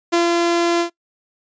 sawtooth tone with ADSR envelope, 342 Hz, F4, 36 cents flat, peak -9 dBFS, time 0.12-0.9 s, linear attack 17 ms, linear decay 130 ms, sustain -2 dB, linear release 98 ms, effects noise-tail reverb RT60 0.1 s tail -22 dB re dry + resampled to 16000 Hz

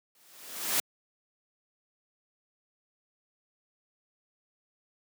white noise with exponential growth, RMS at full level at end -25 dBFS, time 0.15-0.8 s, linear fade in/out 2 ms, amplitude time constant 140 ms, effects high-pass 200 Hz 12 dB/octave

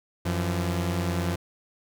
sawtooth tone pair together, 90.21 / 170.3 Hz, F#2 / F3, -43 / -43 cents, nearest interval major seventh, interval 1100 cents, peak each -23 / -25 dBFS, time 0.25-1.36 s, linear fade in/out 10 ms, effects none

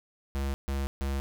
square tone bursts, 68.6 Hz, C#2, 17 cents flat, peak -29 dBFS, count 3, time 0.35-1.2 s, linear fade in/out 0 ms, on 190 ms, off 140 ms, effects none

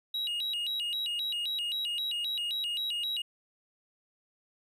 triangle tone with vibrato, 3322 Hz, G#7, in tune, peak -29 dBFS, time 0.14-3.22 s, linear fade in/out 5 ms, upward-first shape square, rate 3.8 Hz, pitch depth 260 cents each way, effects none

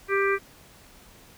harmonic tone, 394.3 Hz, G4, 10 cents sharp, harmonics 1 / 3 / 4 / 5 / 6, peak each -23 / -28 / -29 / -30 / -31 dBFS, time 0.08-0.39 s, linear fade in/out 50 ms, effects pink hiss -52 dBFS RMS until 1.37 s

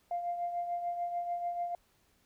sine tone with tremolo, 698 Hz, F5, 1 cent flat, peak -29 dBFS, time 0.11-1.75 s, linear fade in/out 2 ms, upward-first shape triangle, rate 6.8 Hz, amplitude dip 60%, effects tanh soft clip ceiling -26 dBFS + pink hiss -70 dBFS RMS until 2.25 s

